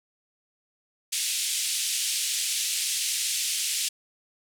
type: band-pass noise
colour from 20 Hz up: white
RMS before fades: -28 dBFS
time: 1.12-3.89 s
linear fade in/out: 10 ms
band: 2500 to 10000 Hz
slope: 24 dB/octave
effects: none